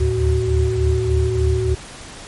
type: tone cluster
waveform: sine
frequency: 74.6 / 78 / 111.2 / 374.3 Hz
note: D2 / D#2 / A2 / F#4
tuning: +28 / +5 / +19 / +20 cents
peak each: -20 dBFS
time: 0-1.75 s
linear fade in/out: 10 ms
effects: pink hiss -36 dBFS RMS until 2.27 s + MP3 48 kbps